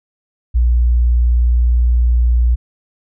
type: tone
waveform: sine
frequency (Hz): 59.8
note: A#1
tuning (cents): +45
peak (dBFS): -9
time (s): 0.54-2.56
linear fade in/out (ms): 20
effects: none